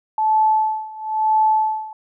sine tone with tremolo, 869 Hz, A5, 22 cents flat, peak -12 dBFS, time 0.18-1.93 s, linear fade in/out 2 ms, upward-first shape sine, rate 1 Hz, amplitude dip 90%, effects none

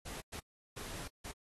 pink noise bursts at uneven times, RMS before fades -45 dBFS, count 4, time 0.05-0.21 / 0.32-0.4 / 0.76-1.08 / 1.24-1.32 s, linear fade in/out 10 ms, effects AAC 32 kbps

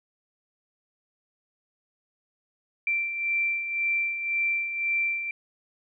sine beating tone pair, 2349 / 2350.9 Hz, D7 / D7, 0 / +1 cents, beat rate 1.9 Hz, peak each -33 / -25 dBFS, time 2.87-5.31 s, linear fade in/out 2 ms, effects none

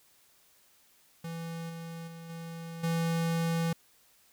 square tone with level steps, 166 Hz, E3, 12 cents sharp, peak -37 / -40 / -44 / -40 / -28 dBFS, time 1.24-3.73 s, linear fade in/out 5 ms, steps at 1.69 / 2.07 / 2.29 / 2.83 s, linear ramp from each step 10 ms, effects white hiss -64 dBFS RMS until 4.32 s

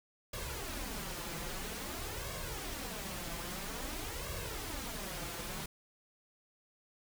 pink noise with flanger, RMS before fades -41 dBFS, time 0.33-5.66 s, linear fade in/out 5 ms, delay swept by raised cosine 1.8 to 5.9 ms, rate 0.5 Hz, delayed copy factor +0.65, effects none

